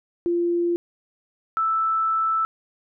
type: tone pair in turn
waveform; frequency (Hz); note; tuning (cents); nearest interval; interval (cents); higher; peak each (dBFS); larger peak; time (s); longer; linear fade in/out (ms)
sine; 345.3 / 1318.8; F4 / E6; -20 / 0; octave + major seventh; 2320; second; -19; neither; 0.26-0.76 / 1.57-2.45; second; 0
effects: none